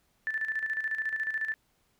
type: tone with tremolo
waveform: sine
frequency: 1760 Hz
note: A6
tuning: in tune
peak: -27 dBFS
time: 0.27-1.54 s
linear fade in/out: 0 ms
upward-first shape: square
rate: 14 Hz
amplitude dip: 60%
effects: pink hiss -71 dBFS RMS until 1.99 s